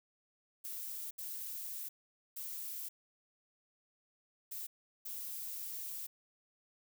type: noise bursts at uneven times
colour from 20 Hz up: violet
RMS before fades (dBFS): -43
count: 5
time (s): 0.64-1.11 / 1.18-1.89 / 2.36-2.89 / 4.51-4.67 / 5.05-6.07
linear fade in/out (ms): 10
effects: none